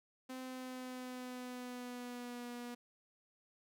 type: tone with pitch glide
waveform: sawtooth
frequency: 257.8 to 241.9 Hz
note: C4 to B3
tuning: -26 to -36 cents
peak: -40 dBFS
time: 0.29-2.75 s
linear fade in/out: 10 ms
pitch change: -110 cents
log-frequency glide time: 0.42-2.51 s
effects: none